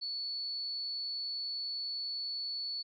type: tone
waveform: sine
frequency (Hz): 4435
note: C#8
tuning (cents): 0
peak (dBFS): -35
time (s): 0.01-2.83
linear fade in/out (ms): 20
effects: none